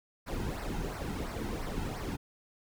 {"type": "noise with flanger", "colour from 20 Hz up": "brown", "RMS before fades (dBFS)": -36, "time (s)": [0.26, 2.17], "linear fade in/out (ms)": 20, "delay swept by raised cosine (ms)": [0.28, 1.78], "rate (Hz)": 2.9, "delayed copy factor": -0.65, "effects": []}